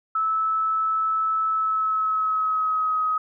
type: tone with pitch glide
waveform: sine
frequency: 1306 to 1263.7 Hz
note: E6 to D#6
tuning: -17 to +26 cents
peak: -20 dBFS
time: 0.15-3.18 s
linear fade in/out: 5 ms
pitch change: -57 cents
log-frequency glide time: 1.49-3.02 s
effects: none